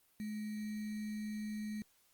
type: tone with sample-and-hold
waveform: sine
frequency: 212.4 Hz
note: G#3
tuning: 39 cents sharp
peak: -38 dBFS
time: 0.2-1.82 s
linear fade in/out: 0 ms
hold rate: 2100 Hz
effects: white hiss -71 dBFS RMS until 2.13 s + Opus 32 kbps